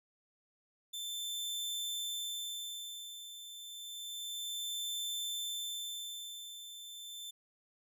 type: tone with tremolo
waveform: sawtooth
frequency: 3544 Hz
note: A7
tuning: 12 cents sharp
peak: -33 dBFS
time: 0.93-7.31 s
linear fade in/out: 10 ms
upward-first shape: sine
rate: 0.3 Hz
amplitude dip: 70%
effects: none